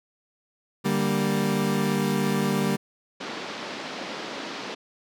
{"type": "chord", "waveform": "30% pulse", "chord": "G minor", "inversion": "second", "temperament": "equal", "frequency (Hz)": [146.83, 196, 233.1], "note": ["D3", "G3", "Bb3"], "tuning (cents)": [0, 0, 0], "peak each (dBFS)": [-26, -22, -25], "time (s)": [0.84, 2.77], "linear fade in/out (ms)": 20}
{"type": "band-pass noise", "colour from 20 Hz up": "pink", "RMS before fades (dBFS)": -35, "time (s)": [3.2, 4.75], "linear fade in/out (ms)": 10, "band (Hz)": [210, 5100], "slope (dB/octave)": 24}
{"effects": []}